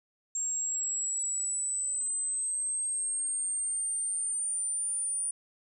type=exponential sweep; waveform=sine; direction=up; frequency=7500 to 9397 Hz; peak=-29 dBFS; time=0.35-5.31 s; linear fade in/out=5 ms; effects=none